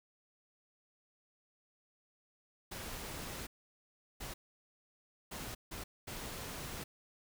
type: noise bursts at uneven times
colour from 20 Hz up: pink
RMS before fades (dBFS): -44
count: 5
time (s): 2.71-3.47 / 4.2-4.34 / 5.31-5.55 / 5.71-5.84 / 6.07-6.84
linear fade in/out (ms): 10
effects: none